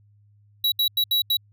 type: tone bursts at uneven times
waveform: square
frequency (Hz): 3900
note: B7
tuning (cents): -23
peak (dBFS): -19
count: 5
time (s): 0.64-0.72 / 0.79-0.88 / 0.97-1.04 / 1.11-1.22 / 1.3-1.37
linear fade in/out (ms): 5
effects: added 103 Hz sine -54 dBFS peak until 1.52 s